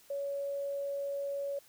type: tone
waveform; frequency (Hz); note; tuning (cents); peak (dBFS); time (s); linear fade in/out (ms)
sine; 561; C#5; +21; -33; 0.1-1.59; 5
effects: white hiss -61 dBFS RMS until 1.68 s